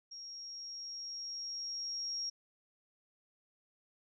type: tone with level ramp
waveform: sine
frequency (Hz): 5588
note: F8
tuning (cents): 0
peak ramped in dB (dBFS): -45 to -35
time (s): 0.11-2.3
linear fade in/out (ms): 10
effects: none